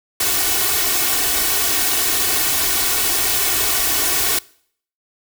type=noise with comb filter; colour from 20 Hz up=white; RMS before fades=-18 dBFS; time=0.2-4.39 s; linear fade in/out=5 ms; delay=2.7 ms; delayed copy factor=+1; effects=noise-tail reverb RT60 0.6 s tail -23 dB re dry

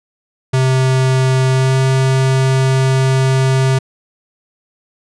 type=tone with pitch glide; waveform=square; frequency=130.81 to 132.25 Hz; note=C3 to C3; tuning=0 to +19 cents; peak=-11 dBFS; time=0.53-3.79 s; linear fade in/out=10 ms; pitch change=+19 cents; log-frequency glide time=1.51-1.78 s; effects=resampled to 22050 Hz

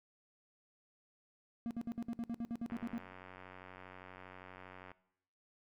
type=tone bursts; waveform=triangle; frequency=233.2 Hz; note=A#3; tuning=1 cent sharp; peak=-34 dBFS; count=13; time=1.66-2.98 s; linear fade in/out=0 ms; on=48 ms; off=58 ms
type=click train; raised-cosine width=0.5 ms; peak=-36 dBFS; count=206; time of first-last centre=2.7-4.916 s; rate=92.5 Hz
effects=noise-tail reverb RT60 0.8 s tail -19 dB re dry

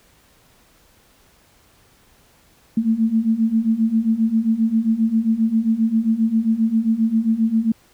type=beating tone pair; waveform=sine; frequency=219.6 / 227.1 Hz; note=A3 / A#3; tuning=-3 / -45 cents; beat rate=7.5 Hz; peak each=-20 / -17 dBFS; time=2.77-7.72 s; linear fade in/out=5 ms; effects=pink hiss -55 dBFS RMS until 7.93 s

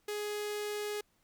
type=tone with notch filter; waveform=sawtooth; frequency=417.3 Hz; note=G#4; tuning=8 cents sharp; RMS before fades=-37 dBFS; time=0.08-1.01 s; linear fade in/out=5 ms; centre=1000 Hz; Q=1.4; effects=pink hiss -73 dBFS RMS until 1.23 s

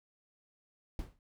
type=noise with exponential decay; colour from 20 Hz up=brown; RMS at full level=-36 dBFS; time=0.99-1.19 s; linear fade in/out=1 ms; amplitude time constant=43 ms; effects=none

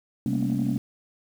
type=tone cluster; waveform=sine; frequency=131.3 / 197.6 / 227.7 / 239.2 / 281.1 Hz; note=C3 / G3 / A#3 / A#3 / C#4; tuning=+6 / +14 / -40 / +45 / +24 cents; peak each=-28 dBFS; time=0.26-0.78 s; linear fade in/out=2 ms; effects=tanh soft clip ceiling -16 dBFS + 8-bit

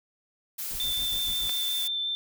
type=noise; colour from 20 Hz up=blue; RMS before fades=-34 dBFS; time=0.58-1.88 s; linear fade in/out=10 ms
type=noise with tremolo; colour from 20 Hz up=brown; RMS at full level=-41 dBFS; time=0.7-1.49 s; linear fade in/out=20 ms; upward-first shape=sine; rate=7.1 Hz; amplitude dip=85%
type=tone with vibrato; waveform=sine; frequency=3551 Hz; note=A7; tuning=15 cents sharp; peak=-27 dBFS; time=0.8-2.15 s; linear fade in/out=0 ms; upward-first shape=sine; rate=5.6 Hz; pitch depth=9 cents each way
type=clicks; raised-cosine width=0.2 ms; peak=-21 dBFS; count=2; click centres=1.493 / 1.497 s
effects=none

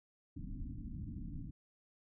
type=low-pass noise; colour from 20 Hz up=pink; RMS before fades=-44 dBFS; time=0.36-1.51 s; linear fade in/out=5 ms; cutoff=300 Hz; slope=96 dB/octave; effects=none

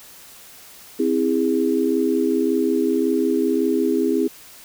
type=chord; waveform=sine; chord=C augmented; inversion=none; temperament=just; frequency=261.6 / 327 / 408.8 Hz; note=C4 / E4 / G#4; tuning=0 / -14 / -27 cents; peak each=-21 dBFS; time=0.99-4.28 s; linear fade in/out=10 ms; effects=white hiss -44 dBFS RMS until 4.64 s

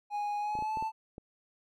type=tone with pitch glide; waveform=triangle; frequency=827 to 881.3 Hz; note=G#5 to A5; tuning=-8 to +3 cents; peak=-29 dBFS; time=0.1-0.92 s; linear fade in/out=50 ms; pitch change=+111 cents; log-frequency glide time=0.39-0.81 s
type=clicks; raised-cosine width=2 ms; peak=-30 dBFS; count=6; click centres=0.553 / 0.589 / 0.624 / 0.772 / 0.825 / 1.181 s
effects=none

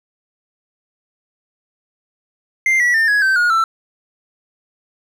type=tone with pitch steps; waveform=triangle; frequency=2093 / 1941.6 / 1801.1 / 1670.8 / 1550 / 1437.8 / 1333.8 Hz; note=C7 / B6 / A6 / G#6 / G6 / F6 / E6; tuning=0 / -30 / +40 / +10 / -20 / +50 / +20 cents; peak=-10 dBFS; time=2.66-3.64 s; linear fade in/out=2 ms; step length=140 ms; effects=none

